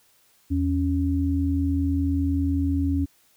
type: tone pair together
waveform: sine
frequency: 82.41 / 277.2 Hz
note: E2 / C#4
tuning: 0 / 0 cents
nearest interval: octave + major sixth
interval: 2100 cents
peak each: -23 dBFS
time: 0.5-3.06 s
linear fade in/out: 20 ms
effects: white hiss -61 dBFS RMS until 3.36 s